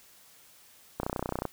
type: click train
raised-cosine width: 1 ms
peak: -16 dBFS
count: 15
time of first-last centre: 1-1.453 s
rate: 30.9 Hz
effects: white hiss -57 dBFS RMS until 1.52 s